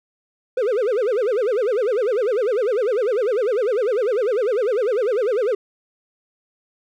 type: tone with vibrato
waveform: triangle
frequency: 457.1 Hz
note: A#4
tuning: 34 cents flat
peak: -15 dBFS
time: 0.57-5.55 s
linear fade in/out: 5 ms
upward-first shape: sine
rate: 10 Hz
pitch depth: 250 cents each way
effects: none